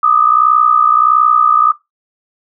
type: tone pair together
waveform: sine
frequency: 1200 / 1261.5 Hz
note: D6 / D#6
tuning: +37 / +23 cents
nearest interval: minor second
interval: 86 cents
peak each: -10 / -10 dBFS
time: 0.03-1.72 s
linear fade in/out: 5 ms
effects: noise-tail reverb RT60 0.2 s tail -20 dB re dry